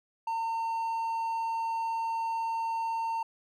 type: tone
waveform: triangle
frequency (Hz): 909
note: A#5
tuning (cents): -44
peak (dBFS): -27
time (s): 0.27-3.23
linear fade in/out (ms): 5
effects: none